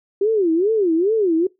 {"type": "tone with vibrato", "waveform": "sine", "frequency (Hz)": 379.5, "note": "F#4", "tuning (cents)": 44, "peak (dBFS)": -14, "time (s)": [0.21, 1.47], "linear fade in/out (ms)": 5, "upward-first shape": "sine", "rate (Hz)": 2.4, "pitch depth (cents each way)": 290, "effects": ["noise-tail reverb RT60 0.2 s tail -24 dB re dry"]}